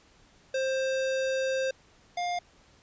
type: tone pair in turn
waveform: square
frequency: 528 / 706.5 Hz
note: C5 / F5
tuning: +16 / +20 cents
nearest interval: perfect fourth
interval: 504 cents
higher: second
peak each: -27 / -29 dBFS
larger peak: first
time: 0.54-1.71 / 2.17-2.39 s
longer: first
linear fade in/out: 5 ms
effects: pink hiss -60 dBFS RMS until 2.82 s + resampled to 16000 Hz